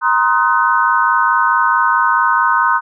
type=chord; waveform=sine; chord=C half-diminished seventh; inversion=third; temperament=just; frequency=941.9 / 1046.5 / 1255.8 / 1507 Hz; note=Bb5 / C6 / Eb6 / Gb6; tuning=+18 / 0 / +16 / +31 cents; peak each=-16 dBFS; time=0.01-2.81 s; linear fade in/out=50 ms; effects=none